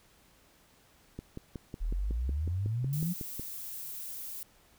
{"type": "click train", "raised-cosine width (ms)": 3, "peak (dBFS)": -26, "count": 13, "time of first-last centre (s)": [1.19, 3.396], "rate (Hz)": 5.44}
{"type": "exponential sweep", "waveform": "sine", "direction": "up", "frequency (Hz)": [37.56, 183.4], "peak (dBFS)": -29, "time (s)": [1.8, 3.14], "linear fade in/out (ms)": 20}
{"type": "noise", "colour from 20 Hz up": "violet", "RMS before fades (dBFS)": -41, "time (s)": [2.93, 4.43], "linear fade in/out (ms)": 0}
{"effects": ["pink hiss -63 dBFS RMS until 4.78 s"]}